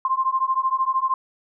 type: beating tone pair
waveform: sine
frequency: 1046.5 / 1059.5 Hz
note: C6 / C6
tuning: 0 / +21 cents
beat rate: 13 Hz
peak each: -22 dBFS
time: 0.05-1.14 s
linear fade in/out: 2 ms
effects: none